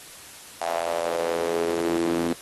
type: tone with high-pass filter sweep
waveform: sawtooth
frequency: 84.3 Hz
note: E2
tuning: 39 cents sharp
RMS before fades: -26 dBFS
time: 0.61-2.33 s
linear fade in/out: 5 ms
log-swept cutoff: 720 to 280 Hz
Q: 5.6
effects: white hiss -44 dBFS RMS until 2.41 s + AAC 32 kbps